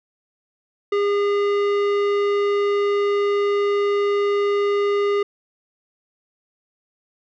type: tone with tanh clipping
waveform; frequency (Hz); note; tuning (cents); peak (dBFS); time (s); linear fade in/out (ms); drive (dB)
sine; 406.4; G#4; -38; -19; 0.92-5.23; 5; 15
effects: none